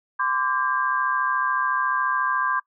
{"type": "tone cluster", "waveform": "sine", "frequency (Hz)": [1027, 1161, 1600], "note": ["C6", "D6", "G6"], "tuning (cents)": [-33, -20, 35], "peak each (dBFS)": -25, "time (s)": [0.19, 2.6], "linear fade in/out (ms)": 10, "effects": ["noise-tail reverb RT60 0.1 s tail -21 dB re dry"]}